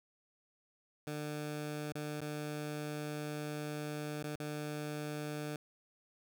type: tone with dropouts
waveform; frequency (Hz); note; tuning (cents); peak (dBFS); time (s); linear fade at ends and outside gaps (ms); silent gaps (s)
15% pulse; 150; D3; +37; -32; 1.07-5.56; 2; 1.923-1.953 / 2.205-2.216 / 4.227-4.239 / 4.357-4.4
effects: none